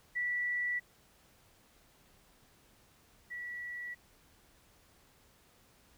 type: tone pair in turn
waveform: sine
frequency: 1956 / 1943.6 Hz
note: B6 / B6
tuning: -17 / -28 cents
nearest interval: unison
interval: 11 cents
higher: first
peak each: -31 / -39 dBFS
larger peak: first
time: 0.15-0.8 / 3.3-3.95 s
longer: neither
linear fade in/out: 20 ms
effects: pink hiss -65 dBFS RMS until 5.97 s